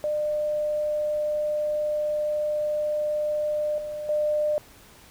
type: tone with level steps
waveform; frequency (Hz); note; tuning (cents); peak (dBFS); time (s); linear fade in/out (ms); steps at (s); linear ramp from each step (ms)
sine; 601; D5; +40; -23 / -30 / -21; 0.04-4.58; 0; 3.78 / 4.09; 2
effects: pink hiss -51 dBFS RMS until 5.1 s